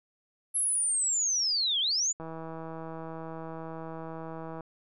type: linear two-way sweep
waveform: sine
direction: down then up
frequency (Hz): 11175 to 3062 to 7140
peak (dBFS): -25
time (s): 0.54-2.13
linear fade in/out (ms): 20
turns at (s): 1.8
type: click train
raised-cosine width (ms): 1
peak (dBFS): -27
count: 391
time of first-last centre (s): 2.2-4.607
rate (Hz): 162
effects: none